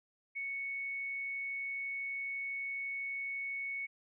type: tone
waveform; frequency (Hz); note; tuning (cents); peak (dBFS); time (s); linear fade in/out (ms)
sine; 2217; C#7; 0; -36; 0.35-3.87; 20
effects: none